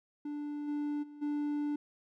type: tone with level steps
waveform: triangle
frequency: 293.7 Hz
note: D4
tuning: in tune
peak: -34 / -30 / -45 / -29 dBFS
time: 0.25-1.76 s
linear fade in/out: 5 ms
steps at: 0.67 / 1.02 / 1.21 s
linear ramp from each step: 20 ms
effects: none